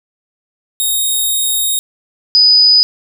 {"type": "tone pair in turn", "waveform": ["5% pulse", "sine"], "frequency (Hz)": [3729, 4978], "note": ["A#7", "D#8"], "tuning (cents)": [0, 0], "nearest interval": "perfect fourth", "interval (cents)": 500, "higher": "second", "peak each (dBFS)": -5, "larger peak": "neither", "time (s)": [[0.8, 1.79], [2.35, 2.83]], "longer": "first", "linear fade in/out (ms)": 0, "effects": []}